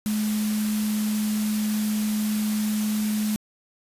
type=tone in noise; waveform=sine; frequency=212.9 Hz; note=G#3; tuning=43 cents sharp; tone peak=-22 dBFS; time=0.06-3.36 s; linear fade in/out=0 ms; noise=white; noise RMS=-34 dBFS; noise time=0.06-3.36 s; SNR=+9 dB; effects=resampled to 32000 Hz